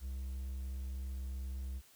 triangle tone, 65.41 Hz, C2, in tune, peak -36 dBFS, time 0-1.82 s, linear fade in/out 50 ms, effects white hiss -63 dBFS RMS until 1.95 s

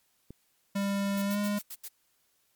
click, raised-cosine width 3 ms, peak -31 dBFS, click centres 0.306 s
square tone with pitch glide, 199 to 205.4 Hz, G3 to G#3, +26 to -19 cents, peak -28 dBFS, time 0.75-1.59 s, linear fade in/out 10 ms, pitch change +55 cents, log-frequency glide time 1.25-1.38 s
blue noise bursts, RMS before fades -41 dBFS, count 6, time 1.17-1.883 s, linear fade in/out 5 ms, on 48 ms, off 85 ms
effects white hiss -71 dBFS RMS until 2.55 s + MP3 96 kbps

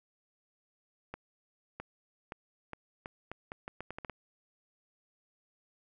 accelerating click train, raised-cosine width 0.5 ms, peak -25 dBFS, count 13, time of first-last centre 1.14-4.097 s, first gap 660 ms, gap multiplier 0.79, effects none

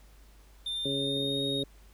triangle tone with pitch glide, 3596 to 3734 Hz, A7 to A#7, +37 to +2 cents, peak -30 dBFS, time 0.66-1.63 s, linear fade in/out 5 ms, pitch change +65 cents, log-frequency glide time 0.79-1.41 s
harmonic tone, 138.59 Hz, C#3, in tune, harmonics 1 / 2 / 3 / 4, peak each -38 / -34 / -35 / -38 dBFS, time 0.85-1.64 s, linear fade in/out 5 ms
effects added 50 Hz sine -53 dBFS peak until 1.93 s + pink hiss -62 dBFS RMS until 1.93 s

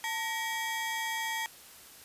30% pulse ring-modulated tone, 1395 Hz, F6, 2 cents flat, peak -26 dBFS, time 0.04-1.46 s, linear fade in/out 0 ms, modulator 499 Hz, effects white hiss -52 dBFS RMS until 2.04 s + resampled to 32000 Hz

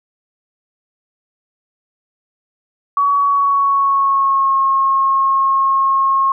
sine tone with pitch glide, 1129 to 1082.4 Hz, C#6 to C#6, +31 to -42 cents, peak -11 dBFS, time 2.97-6.32 s, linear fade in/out 2 ms, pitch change -73 cents, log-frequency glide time 3.18-4.56 s, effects none

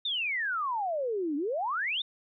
sine exponential two-way sweep, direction down then up, 3729 to 277.2 to 3729 Hz, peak -28 dBFS, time 0.05-2.02 s, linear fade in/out 5 ms, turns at 1.36 s, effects none

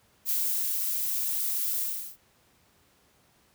violet noise with ADSR envelope, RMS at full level -27 dBFS, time 0.25-2.17 s, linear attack 48 ms, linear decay 380 ms, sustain -2 dB, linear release 380 ms, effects pink hiss -64 dBFS RMS until 3.54 s + high-pass 60 Hz 12 dB/octave

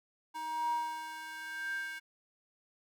square tone with high-pass filter sweep, 315.8 Hz, D#4, 26 cents sharp, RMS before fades -38 dBFS, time 0.34-2 s, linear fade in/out 20 ms, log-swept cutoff 790 to 1800 Hz, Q 9.6, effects none

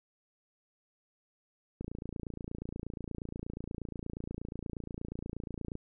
click train, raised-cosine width 3 ms, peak -26 dBFS, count 113, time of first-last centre 1.81-5.754 s, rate 28.4 Hz, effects none

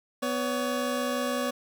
25% pulse tone pair together, 248.9 / 564 Hz, B3 / C#5, +14 / +30 cents, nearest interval octave + major second, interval 1416 cents, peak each -26 dBFS, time 0.22-1.51 s, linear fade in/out 10 ms, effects none

